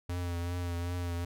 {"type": "tone with vibrato", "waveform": "square", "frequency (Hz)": 87.31, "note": "F2", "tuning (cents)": 0, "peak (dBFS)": -33, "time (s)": [0.09, 1.25], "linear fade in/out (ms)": 5, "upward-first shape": "triangle", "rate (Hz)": 2.6, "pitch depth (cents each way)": 36, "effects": []}